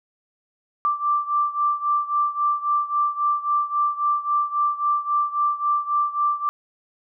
sine beating tone pair, 1174.7 / 1178.4 Hz, D6 / D6, 0 / +6 cents, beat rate 3.7 Hz, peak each -21 / -24 dBFS, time 0.85-6.49 s, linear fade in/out 0 ms, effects none

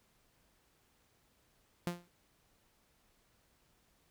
sawtooth tone with exponential decay, 174.61 Hz, F3, in tune, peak -27 dBFS, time 1.87-2.08 s, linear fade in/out 0 ms, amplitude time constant 44 ms, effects pink hiss -72 dBFS RMS until 4.1 s

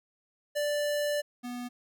square tone pair in turn, 587 / 244.9 Hz, D5 / B3, -1 / -14 cents, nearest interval octave + minor third, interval 1513 cents, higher first, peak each -28 / -36 dBFS, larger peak first, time 0.55-1.22 / 1.43-1.69 s, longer first, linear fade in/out 20 ms, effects none

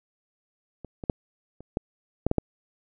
clicks, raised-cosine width 2 ms, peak -25 / -22 / -9 / -30 / -12 / -9 / -9 / -8 dBFS, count 8, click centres 0.847 / 1.038 / 1.098 / 1.606 / 1.771 / 2.266 / 2.314 / 2.383 s, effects none

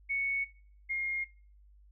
sine tone pair in turn, 2217 / 2135 Hz, C#7 / C7, 0 / +34 cents, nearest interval minor second, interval 66 cents, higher first, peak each -29 / -30 dBFS, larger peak first, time 0.09-0.45 / 0.89-1.25 s, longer neither, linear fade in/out 20 ms, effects noise-tail reverb RT60 0.5 s tail -20 dB re dry + added 50 Hz sine -56 dBFS peak until 1.91 s

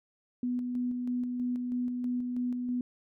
sine tone with tremolo, 246.9 Hz, B3, in tune, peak -28 dBFS, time 0.43-2.81 s, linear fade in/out 2 ms, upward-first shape square, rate 3.1 Hz, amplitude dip 30%, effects none

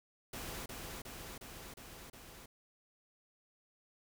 pink noise with echo, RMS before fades -44 dBFS, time 0.33-0.66 s, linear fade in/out 5 ms, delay 360 ms, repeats 5, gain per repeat -2 dB, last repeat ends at 2.46 s, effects none

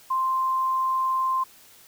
sine tone, 1046.5 Hz, C6, in tune, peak -21 dBFS, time 0.1-1.44 s, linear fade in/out 10 ms, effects white hiss -52 dBFS RMS until 1.87 s

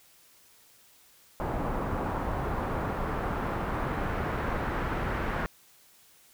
pink noise with low-pass filter sweep, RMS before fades -31 dBFS, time 1.4-5.46 s, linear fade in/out 0 ms, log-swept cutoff 1000 to 1600 Hz, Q 1.3, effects white hiss -59 dBFS RMS until 6.33 s

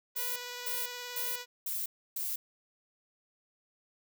5% pulse tone with vibrato, 490.3 Hz, B4, 13 cents flat, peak -28 dBFS, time 0.15-1.46 s, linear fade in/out 50 ms, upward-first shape sine, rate 19 Hz, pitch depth 11 cents each way
violet noise bursts, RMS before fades -35 dBFS, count 5, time 0.16-2.36 s, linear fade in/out 5 ms, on 200 ms, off 300 ms
effects none

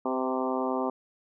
harmonic tone with a mistuned harmonic, 130 Hz, C3, 11 cents flat, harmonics 2 / 3 / 4 / 5 / 6 / 7 / 8 / 9, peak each -31 / -33 / -34 / -35 / -36 / -36 / -37 / -38 dBFS, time 0.05-0.9 s, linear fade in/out 5 ms, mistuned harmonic 4, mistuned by -20 cents, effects none

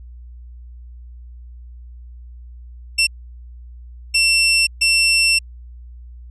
20% pulse tone bursts at uneven times, 2700 Hz, E7, 41 cents sharp, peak -8 dBFS, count 3, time 2.98-3.07 / 4.14-4.67 / 4.81-5.39 s, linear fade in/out 10 ms, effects added 60 Hz sine -35 dBFS peak until 6.3 s + resampled to 24000 Hz

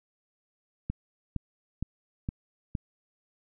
click train, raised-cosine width 5 ms, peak -18 dBFS, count 5, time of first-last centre 0.9-2.752 s, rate 2.16 Hz, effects none

